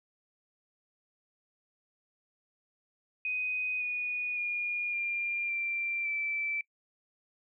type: tone with pitch steps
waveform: sine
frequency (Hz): 2500 / 2464 / 2429 / 2394 / 2360 / 2326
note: D#7 / D#7 / D#7 / D7 / D7 / D7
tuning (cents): +8 / -17 / -42 / +33 / +8 / -17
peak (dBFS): -30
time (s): 3.25-6.61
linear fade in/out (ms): 2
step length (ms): 560
effects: noise-tail reverb RT60 0.1 s tail -25 dB re dry